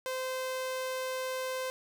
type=tone; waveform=sawtooth; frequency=517 Hz; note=C5; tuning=21 cents flat; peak=-29 dBFS; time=0.06-1.7 s; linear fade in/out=0 ms; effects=none